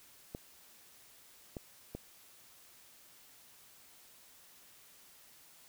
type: clicks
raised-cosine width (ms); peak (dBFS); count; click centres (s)
2; -27; 3; 0.349 / 1.568 / 1.95
effects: white hiss -60 dBFS RMS until 5.68 s